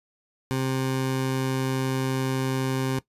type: tone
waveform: 20% pulse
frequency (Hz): 131.8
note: C3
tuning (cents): +13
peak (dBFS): -19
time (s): 0.51-2.99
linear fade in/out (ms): 0
effects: noise-tail reverb RT60 0.1 s tail -17 dB re dry + resampled to 32000 Hz